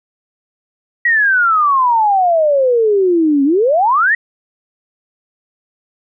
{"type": "exponential two-way sweep", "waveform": "sine", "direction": "down then up", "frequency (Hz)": [1936, 270, 1936], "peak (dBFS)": -9, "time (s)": [1.05, 4.15], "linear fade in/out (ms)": 5, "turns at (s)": 3.44, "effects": []}